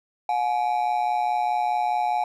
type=ring-modulated tone; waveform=triangle; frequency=784 Hz; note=G5; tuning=in tune; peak=-16 dBFS; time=0.29-2.24 s; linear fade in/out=2 ms; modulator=62.4 Hz; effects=none